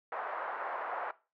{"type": "band-pass noise", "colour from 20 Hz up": "pink", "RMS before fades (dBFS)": -38, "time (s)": [0.12, 1.11], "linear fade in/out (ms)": 2, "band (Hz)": [620, 1500], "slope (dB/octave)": 24, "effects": ["noise-tail reverb RT60 0.3 s tail -18 dB re dry"]}